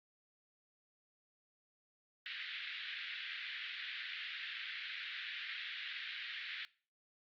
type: band-pass noise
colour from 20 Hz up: pink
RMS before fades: -45 dBFS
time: 2.26-6.65 s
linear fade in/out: 0 ms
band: 1600 to 3900 Hz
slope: 48 dB/octave
effects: noise-tail reverb RT60 0.4 s tail -21 dB re dry + Opus 48 kbps